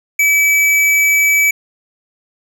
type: tone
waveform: square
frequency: 2296 Hz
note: D7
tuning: 40 cents flat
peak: -10 dBFS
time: 0.19-1.51 s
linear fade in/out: 5 ms
effects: none